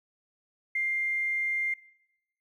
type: tone with tanh clipping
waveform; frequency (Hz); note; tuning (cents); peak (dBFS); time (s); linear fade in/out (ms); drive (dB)
triangle; 2100; C7; +6; -26; 0.75-1.74; 5; 3
effects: noise-tail reverb RT60 0.9 s tail -21 dB re dry